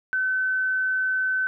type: tone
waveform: sine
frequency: 1522 Hz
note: F#6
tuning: 48 cents sharp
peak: -21 dBFS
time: 0.13-1.47 s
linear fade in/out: 0 ms
effects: none